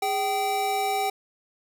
square tone pair together, 411 / 774.2 Hz, G#4 / G5, -18 / -22 cents, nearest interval major seventh, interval 1096 cents, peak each -31 / -25 dBFS, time 0.02-1.1 s, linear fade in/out 5 ms, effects none

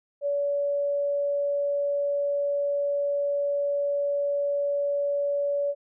sine tone, 570 Hz, C#5, 48 cents sharp, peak -23 dBFS, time 0.21-5.75 s, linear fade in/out 50 ms, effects none

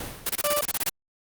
pink noise with exponential decay, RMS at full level -31 dBFS, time 0-0.65 s, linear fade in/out 5 ms, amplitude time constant 140 ms
white noise bursts, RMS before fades -25 dBFS, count 11, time 0.26-0.895 s, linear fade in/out 5 ms, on 35 ms, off 25 ms
30% pulse tone, 587.3 Hz, D5, in tune, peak -21 dBFS, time 0.44-0.61 s, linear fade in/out 2 ms
effects Opus 32 kbps

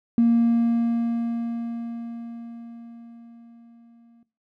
triangle tone with exponential decay, 233.1 Hz, A#3, in tune, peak -10 dBFS, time 0.18-4.23 s, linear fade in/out 2 ms, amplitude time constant 880 ms, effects noise-tail reverb RT60 0.3 s tail -17 dB re dry + tanh soft clip ceiling -12 dBFS

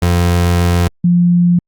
30% pulse / sine tone pair in turn, 87.31 / 174.94 Hz, F2 / F3, 0 / +3 cents, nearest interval octave, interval 1203 cents, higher second, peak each -7 dBFS, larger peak neither, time 0.02-0.88 / 1.04-1.59 s, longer first, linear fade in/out 5 ms, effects Opus 48 kbps

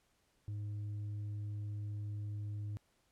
sine tone with tanh clipping, 103.83 Hz, G#2, in tune, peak -39 dBFS, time 0.48-2.77 s, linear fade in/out 0 ms, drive 3 dB, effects pink hiss -75 dBFS RMS until 3.11 s + low-pass 12000 Hz 12 dB/octave

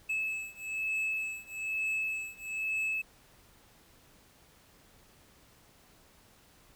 triangle beating tone pair, 2600 / 2601.1 Hz, E7 / E7, -24 / -24 cents, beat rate 1.1 Hz, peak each -34 / -33 dBFS, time 0.09-3.02 s, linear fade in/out 10 ms, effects pink hiss -61 dBFS RMS until 6.75 s

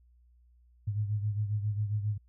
sine beating tone pair, 103.83 / 111.23 Hz, G#2 / A2, 0 / +19 cents, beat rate 7.4 Hz, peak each -29 / -36 dBFS, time 0.87-2.18 s, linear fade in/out 10 ms, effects added 60 Hz sine -59 dBFS peak until 2.28 s

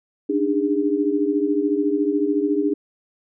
sine tone cluster, 290.1 / 304 / 406.8 Hz, D4 / D#4 / G#4, -21 / -40 / -36 cents, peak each -22 dBFS, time 0.29-2.74 s, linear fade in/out 10 ms, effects none

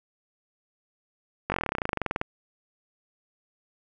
slowing click train, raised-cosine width 0.5 ms, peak -11 dBFS, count 22, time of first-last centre 1.5-2.214 s, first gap 20 ms, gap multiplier 1.05, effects none

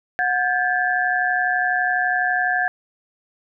sine tone cluster, 728 / 1593 / 1725 Hz, F#5 / G6 / A6, -28 / +27 / -35 cents, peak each -22 dBFS, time 0.19-2.68 s, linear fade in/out 0 ms, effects none

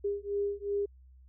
sine beating tone pair, 403.2 / 405.9 Hz, G4 / G#4, +49 / -40 cents, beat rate 2.7 Hz, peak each -33 / -33 dBFS, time 0.04-0.86 s, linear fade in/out 10 ms, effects added 64 Hz sine -53 dBFS peak until 1.28 s

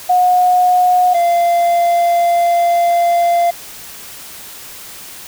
sine / triangle tone pair in turn, 725 / 690.8 Hz, F#5 / F5, -35 / -19 cents, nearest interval minor second, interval 84 cents, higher first, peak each -8 dBFS, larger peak neither, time 0.09-1.14 / 1.14-3.51 s, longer second, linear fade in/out 10 ms, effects white hiss -33 dBFS RMS until 5.27 s

